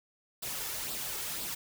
white noise with flanger, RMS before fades -37 dBFS, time 0.42-1.55 s, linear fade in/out 10 ms, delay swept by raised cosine 0.23 to 2.33 ms, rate 2 Hz, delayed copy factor +0.5, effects none

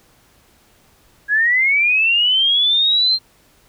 sine linear sweep, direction up, 1635 to 4186 Hz, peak -12 dBFS, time 1.28-3.19 s, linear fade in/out 50 ms, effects pink hiss -54 dBFS RMS until 3.68 s

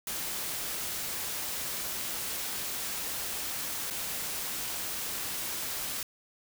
white noise with dropouts, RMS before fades -35 dBFS, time 0.07-6.03 s, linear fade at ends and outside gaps 2 ms, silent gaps 3.902-3.907 s, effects none

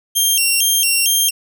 10% pulse tone with vibrato, 2960 Hz, F#7, in tune, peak -5 dBFS, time 0.15-1.31 s, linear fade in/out 20 ms, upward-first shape square, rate 2.2 Hz, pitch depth 130 cents each way, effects none

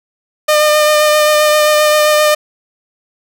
sawtooth tone with vibrato, 605 Hz, D#5, 49 cents flat, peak -4 dBFS, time 0.48-2.35 s, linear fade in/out 10 ms, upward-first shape triangle, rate 7.6 Hz, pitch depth 17 cents each way, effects none

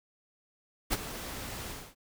pink noise with ADSR envelope, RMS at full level -27 dBFS, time 0.9-1.95 s, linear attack 31 ms, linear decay 28 ms, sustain -13 dB, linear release 260 ms, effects none

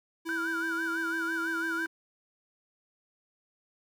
square tone, 329.6 Hz, E4, in tune, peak -35 dBFS, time 0.25-1.87 s, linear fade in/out 20 ms
sine tone with vibrato, 1480 Hz, F#6, in tune, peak -30 dBFS, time 0.29-1.86 s, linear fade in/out 0 ms, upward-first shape sine, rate 6 Hz, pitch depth 120 cents each way
effects none

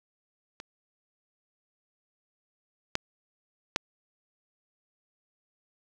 clicks, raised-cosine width 0.2 ms, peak -23 / -9 / -7 dBFS, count 3, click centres 0.601 / 2.954 / 3.761 s, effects none

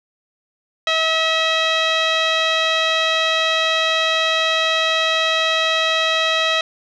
15% pulse tone with low-pass filter, 644 Hz, E5, 41 cents flat, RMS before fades -18 dBFS, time 0.87-6.61 s, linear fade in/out 2 ms, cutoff 3900 Hz, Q 9.3, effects none

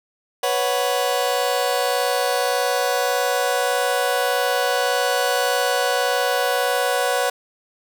sawtooth chord, B suspended second, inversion none, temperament just, 493.9 / 555.6 / 740.8 Hz, B4 / C#5 / F#5, 0 / +4 / +2 cents, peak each -19 dBFS, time 0.43-7.3 s, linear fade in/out 5 ms, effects none

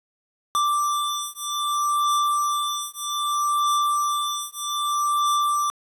square beating tone pair, 1175 / 1175.63 Hz, D6 / D6, +1 / +1 cents, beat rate 0.63 Hz, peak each -25 dBFS, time 0.55-5.7 s, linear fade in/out 0 ms, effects resampled to 32000 Hz + 10-bit

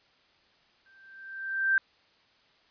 sine tone with exponential growth, 1568 Hz, G6, in tune, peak -19 dBFS, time 0.86-1.78 s, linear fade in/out 1 ms, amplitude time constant 200 ms, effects white hiss -64 dBFS RMS until 2.7 s + resampled to 11025 Hz

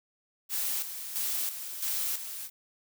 blue noise with tremolo, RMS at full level -31 dBFS, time 0.49-2.5 s, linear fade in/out 50 ms, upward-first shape square, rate 1.5 Hz, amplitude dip 60%, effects none

